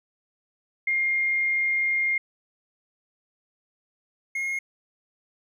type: tone pair in turn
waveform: sine / triangle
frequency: 2122 / 2149 Hz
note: C7 / C7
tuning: +24 / +46 cents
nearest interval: unison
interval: 22 cents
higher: second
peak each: -21 / -24 dBFS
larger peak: first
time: 0.87-2.18 / 4.35-4.59 s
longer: first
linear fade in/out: 5 ms
effects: none